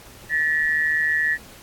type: tone pair together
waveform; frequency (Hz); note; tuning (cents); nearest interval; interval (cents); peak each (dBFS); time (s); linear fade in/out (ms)
sine; 1750 / 1903.9; A6 / A#6; -10 / +36; minor second; 146; -21; 0.29-1.38; 50
effects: pink hiss -45 dBFS RMS until 1.62 s + AAC 64 kbps